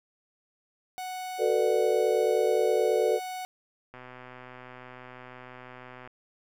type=tone; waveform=45% pulse; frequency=740 Hz; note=F#5; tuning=in tune; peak=-34 dBFS; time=0.98-3.45 s; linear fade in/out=0 ms
type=chord; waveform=sine; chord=B minor seventh; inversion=second; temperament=just; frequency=370.4 / 444.5 / 493.9 / 592.7 Hz; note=F#4 / A4 / B4 / D5; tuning=+2 / +18 / 0 / +16 cents; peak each=-29 / -25 / -28 / -29 dBFS; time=1.38-3.2 s; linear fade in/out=50 ms
type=click train; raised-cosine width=0.5 ms; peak=-30 dBFS; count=270; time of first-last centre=3.94-6.075 s; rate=126 Hz
effects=none